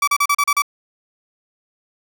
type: tone bursts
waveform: 30% pulse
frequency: 1152 Hz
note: D6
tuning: 34 cents flat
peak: -11 dBFS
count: 7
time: 0.02-0.621 s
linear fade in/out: 5 ms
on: 55 ms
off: 36 ms
effects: none